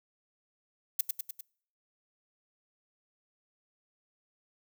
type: noise with echo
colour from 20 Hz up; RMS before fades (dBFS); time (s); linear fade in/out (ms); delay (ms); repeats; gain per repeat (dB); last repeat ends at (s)
violet; -26; 0.99-1.01; 5; 100; 4; -4; 1.41
effects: noise-tail reverb RT60 0.6 s tail -25 dB re dry